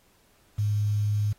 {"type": "tone with quantisation", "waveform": "sine", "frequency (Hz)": 104.3, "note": "G#2", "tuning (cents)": 8, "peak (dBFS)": -22, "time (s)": [0.58, 1.33], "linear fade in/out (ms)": 10, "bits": 8, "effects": ["pink hiss -63 dBFS RMS until 1.38 s", "AAC 48 kbps"]}